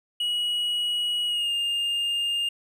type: tone with pitch glide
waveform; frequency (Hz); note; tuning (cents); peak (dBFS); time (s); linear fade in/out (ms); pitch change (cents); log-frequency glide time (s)
triangle; 2910 to 2816; F#7 to F7; -29 to +14; -22; 0.2-2.49; 5; -57; 1.27-1.52
effects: none